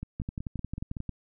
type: two click trains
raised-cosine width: 5 ms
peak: -23 / -21 dBFS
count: 6 / 11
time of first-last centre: 0.03-0.968 / 0.2-1.093 s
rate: 5.33 / 11.2 Hz
effects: none